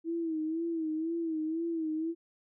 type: tone with vibrato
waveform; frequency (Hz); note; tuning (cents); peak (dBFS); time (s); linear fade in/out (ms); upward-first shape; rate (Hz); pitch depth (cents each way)
sine; 323.8; E4; -31; -30; 0.04-2.15; 50; sine; 2; 70
effects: none